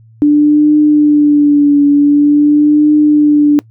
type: tone with vibrato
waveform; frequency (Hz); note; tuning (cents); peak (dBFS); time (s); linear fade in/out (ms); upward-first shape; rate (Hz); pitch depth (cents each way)
sine; 293.7; D4; 0; -4; 0.22-3.59; 0; triangle; 0.46; 43
effects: noise-tail reverb RT60 0.1 s tail -23 dB re dry + added 112 Hz sine -39 dBFS peak until 3.7 s